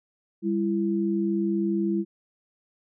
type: tone pair together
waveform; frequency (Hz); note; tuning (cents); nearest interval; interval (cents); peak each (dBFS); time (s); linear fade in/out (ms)
sine; 199.19 / 335; G3 / E4; +28 / +28; major sixth; 900; -25; 0.42-2.05; 50
effects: none